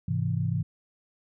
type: chord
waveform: sine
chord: Ab augmented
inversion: none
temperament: equal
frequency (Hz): 103.83 / 130.81 / 164.81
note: Ab2 / C3 / E3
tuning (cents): 0 / 0 / 0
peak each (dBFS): -29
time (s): 0.08-0.63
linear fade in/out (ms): 5
effects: none